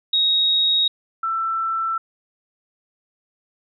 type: tone pair in turn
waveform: sine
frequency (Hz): 3773 / 1334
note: A#7 / E6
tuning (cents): +20 / +20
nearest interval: octave + tritone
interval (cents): 1800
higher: first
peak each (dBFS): -15 / -20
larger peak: first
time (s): 0.13-0.88 / 1.23-1.98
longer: neither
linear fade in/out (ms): 5
effects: none